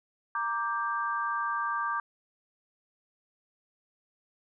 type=chord; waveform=sine; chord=G minor; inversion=first; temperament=equal with one note detuned; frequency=932.3 / 1174.7 / 1582.5 Hz; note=Bb5 / D6 / G6; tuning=0 / 0 / +16 cents; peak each=-35 / -30 / -34 dBFS; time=0.35-2 s; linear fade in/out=2 ms; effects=none